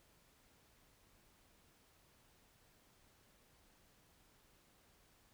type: silence
effects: pink hiss -70 dBFS RMS until 5.33 s